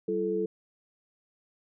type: tone cluster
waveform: sine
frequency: 191.4 / 339.6 / 434.7 Hz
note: G3 / F4 / A4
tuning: -41 / -48 / -21 cents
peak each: -35 / -32 / -28 dBFS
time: 0.08-0.46 s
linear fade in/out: 5 ms
effects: none